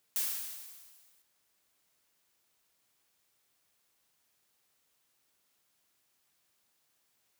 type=noise with exponential decay; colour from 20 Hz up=blue; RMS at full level=-30 dBFS; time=0.16-1.22 s; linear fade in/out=0 ms; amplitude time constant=230 ms; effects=white hiss -75 dBFS RMS until 7.39 s + high-pass 60 Hz 12 dB/octave